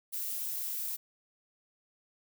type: noise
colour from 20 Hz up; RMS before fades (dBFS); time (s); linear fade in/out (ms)
violet; -36; 0.12-0.97; 20
effects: none